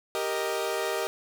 sawtooth chord, Eb major, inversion first, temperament equal, 392 / 466.2 / 622.3 Hz, G4 / Bb4 / Eb5, 0 / 0 / 0 cents, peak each -28 dBFS, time 0.15-1.07 s, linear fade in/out 0 ms, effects none

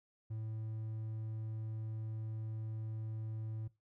triangle tone, 110 Hz, A2, in tune, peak -37 dBFS, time 0.3-3.68 s, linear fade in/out 10 ms, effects noise-tail reverb RT60 0.2 s tail -18 dB re dry

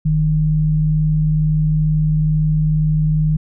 sine tone pair together, 40.68 / 153.7 Hz, E1 / D#3, -22 / -21 cents, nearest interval octave + major seventh, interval 2301 cents, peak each -21 / -13 dBFS, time 0.05-3.37 s, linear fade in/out 10 ms, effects none

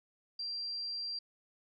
sine tone, 4730 Hz, D8, 12 cents sharp, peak -36 dBFS, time 0.39-1.19 s, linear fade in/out 5 ms, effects none

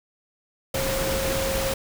sine tone in noise, 537 Hz, C5, 45 cents sharp, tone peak -26 dBFS, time 0.74-1.74 s, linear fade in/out 5 ms, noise pink, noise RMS -27 dBFS, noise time 0.74-1.74 s, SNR -2 dB, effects none

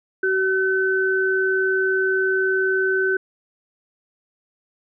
sine tone pair together, 380 / 1519.1 Hz, F#4 / F#6, +46 / +45 cents, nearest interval 2 octaves, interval 2399 cents, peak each -20 dBFS, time 0.23-3.17 s, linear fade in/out 5 ms, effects none

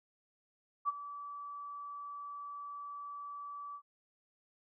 sine tone with ADSR envelope, 1153 Hz, D6, 32 cents flat, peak -27 dBFS, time 0.85-3.82 s, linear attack 35 ms, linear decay 25 ms, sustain -15 dB, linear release 73 ms, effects none

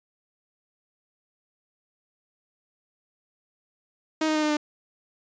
sawtooth tone with pitch steps, 314.3 / 310.5 / 306.8 / 303.1 / 299.4 Hz, D#4 / D#4 / D#4 / D#4 / D4, +18 / -3 / -24 / -45 / +33 cents, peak -18 dBFS, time 4.21-4.57 s, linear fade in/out 5 ms, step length 72 ms, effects resampled to 16000 Hz

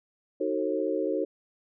sine chord, D# diminished seventh, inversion none, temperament just, 311.1 / 373.4 / 448 / 537.6 Hz, D#4 / F#4 / A4 / C5, 0 / +16 / +31 / +47 cents, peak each -31 dBFS, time 0.4-1.25 s, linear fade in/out 10 ms, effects none

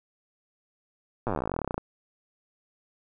slowing click train, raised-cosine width 1 ms, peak -15 dBFS, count 28, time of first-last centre 1.27-1.78 s, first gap 8 ms, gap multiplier 1.06, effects none

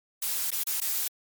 blue noise with dropouts, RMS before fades -29 dBFS, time 0.22-1.08 s, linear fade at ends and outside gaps 5 ms, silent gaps 0.506-0.515 / 0.636-0.668 / 0.803-0.815 s, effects MP3 96 kbps

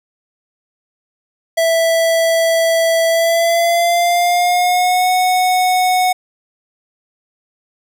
square tone with pitch glide, 659.3 to 735.8 Hz, E5 to F#5, 0 to -10 cents, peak -12 dBFS, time 1.57-6.13 s, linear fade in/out 10 ms, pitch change +190 cents, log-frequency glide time 3.08-5.1 s, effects none

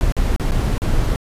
brown noise with dropouts, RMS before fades -17 dBFS, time 0.01-1.16 s, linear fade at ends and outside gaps 0 ms, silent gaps 0.122-0.167 / 0.362-0.398 / 0.51-0.519 / 0.78-0.819 s, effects resampled to 32000 Hz

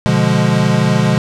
square chord, B diminished seventh, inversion none, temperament equal, 123.47 / 146.83 / 174.61 / 207.7 Hz, B2 / D3 / F3 / Ab3, 0 / 0 / 0 / 0 cents, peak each -17 dBFS, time 0.06-1.18 s, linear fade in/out 0 ms, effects low-pass 7000 Hz 12 dB/octave

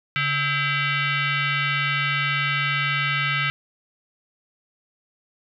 sine tone with frequency modulation, 141.9 Hz, C#3, 41 cents sharp, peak -20 dBFS, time 0.16-3.5 s, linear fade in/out 0 ms, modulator 723 Hz, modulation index 3.9, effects none

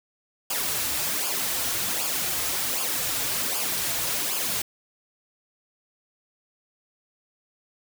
white noise with flanger, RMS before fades -27 dBFS, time 0.5-4.62 s, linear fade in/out 5 ms, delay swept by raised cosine 0.5 to 5.3 ms, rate 1.3 Hz, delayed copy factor -0.65, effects none

